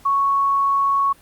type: tone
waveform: sine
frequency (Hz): 1108.7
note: C#6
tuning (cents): 0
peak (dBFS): -15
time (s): 0.05-1.13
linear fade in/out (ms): 10
effects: pink hiss -50 dBFS RMS until 1.21 s + Opus 48 kbps